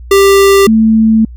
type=tone pair in turn; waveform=square / sine; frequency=394.3 / 221.3 Hz; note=G4 / A3; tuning=+10 / +10 cents; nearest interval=minor seventh; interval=1000 cents; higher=first; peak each=-4 dBFS; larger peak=neither; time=0.11-0.67 / 0.67-1.25 s; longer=second; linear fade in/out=5 ms; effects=added 60 Hz sine -26 dBFS peak until 1.36 s